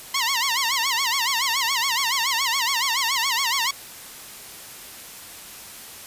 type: tone with vibrato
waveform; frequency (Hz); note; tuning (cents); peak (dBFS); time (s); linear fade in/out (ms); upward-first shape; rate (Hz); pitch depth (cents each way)
10% pulse; 1004; B5; +28; -12; 0.14-3.71; 5; sine; 7.1; 190
effects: white hiss -40 dBFS RMS until 6.06 s + resampled to 32000 Hz